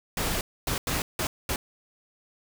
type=noise bursts at uneven times; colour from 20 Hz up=pink; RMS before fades=-28 dBFS; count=5; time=0.17-0.41 / 0.67-0.78 / 0.87-1.02 / 1.19-1.27 / 1.49-1.56 s; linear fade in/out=2 ms; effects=none